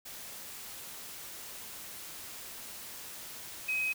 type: tone in noise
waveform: sine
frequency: 2531 Hz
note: D#7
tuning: 29 cents sharp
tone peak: -29 dBFS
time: 3.68-3.93 s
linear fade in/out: 10 ms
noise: white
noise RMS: -45 dBFS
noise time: 0.05-3.94 s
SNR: +13 dB
effects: none